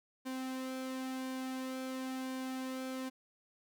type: tone with flanger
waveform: sawtooth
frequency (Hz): 260.3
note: C4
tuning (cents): -9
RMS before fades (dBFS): -40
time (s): 0.25-3.1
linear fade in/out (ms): 20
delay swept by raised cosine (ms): 1.5 to 2.8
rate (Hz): 0.96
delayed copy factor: -0.5
effects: none